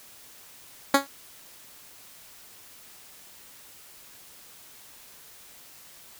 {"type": "tone with exponential decay", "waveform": "10% pulse", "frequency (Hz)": 277.2, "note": "C#4", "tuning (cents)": 0, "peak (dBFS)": -5, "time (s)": [0.94, 1.07], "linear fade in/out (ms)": 5, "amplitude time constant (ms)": 28, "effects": ["white hiss -50 dBFS RMS until 6.19 s"]}